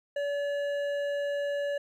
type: tone with hard clipping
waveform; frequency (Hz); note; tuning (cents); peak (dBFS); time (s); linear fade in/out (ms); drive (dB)
sine; 572; D5; -46; -30; 0.16-1.78; 5; 9
effects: none